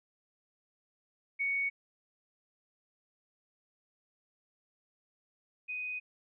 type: tone pair in turn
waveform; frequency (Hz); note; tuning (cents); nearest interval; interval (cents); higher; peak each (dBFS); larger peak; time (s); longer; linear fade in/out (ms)
sine; 2228 / 2496; C#7 / D#7; +8 / +5; major second; 197; second; -29 / -35; first; 1.39-1.7 / 5.68-6; second; 20
effects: none